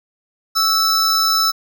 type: tone pair together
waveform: square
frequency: 1315 / 5277 Hz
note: E6 / E8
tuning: -5 / +1 cents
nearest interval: 2 octaves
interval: 2406 cents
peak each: -17 dBFS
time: 0.55-1.52 s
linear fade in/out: 20 ms
effects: none